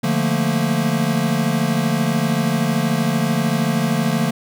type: chord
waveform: square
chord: Bb major seventh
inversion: first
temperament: equal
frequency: 146.83 / 174.61 / 220 / 233.1 Hz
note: D3 / F3 / A3 / Bb3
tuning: 0 / 0 / 0 / 0 cents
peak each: -23 dBFS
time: 0.03-4.31 s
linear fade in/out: 10 ms
effects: none